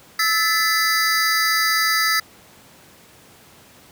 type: tone cluster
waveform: square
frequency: 1310 / 1748 / 2013 / 4773 Hz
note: E6 / A6 / B6 / D8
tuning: -11 / -12 / +33 / +27 cents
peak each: -23 dBFS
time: 0.19-2.2 s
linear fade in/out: 5 ms
effects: pink hiss -48 dBFS RMS until 3.91 s + high-pass 100 Hz 12 dB/octave